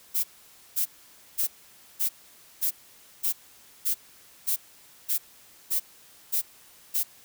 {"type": "noise bursts", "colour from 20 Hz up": "violet", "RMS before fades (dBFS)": -25, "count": 12, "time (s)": [0.14, 7.036], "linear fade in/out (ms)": 20, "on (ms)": 98, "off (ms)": 520, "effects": ["white hiss -54 dBFS RMS until 7.24 s"]}